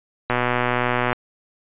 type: click train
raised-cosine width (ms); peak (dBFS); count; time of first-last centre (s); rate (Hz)
0.5; -5; 103; 0.3-1.129; 123
effects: resampled to 8000 Hz